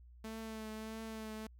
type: tone with vibrato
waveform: sawtooth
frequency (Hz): 220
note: A3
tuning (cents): 0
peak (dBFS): -39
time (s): 0.24-1.47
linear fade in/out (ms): 5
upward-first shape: triangle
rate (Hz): 1.6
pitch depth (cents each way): 27
effects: added 60 Hz sine -55 dBFS peak until 1.59 s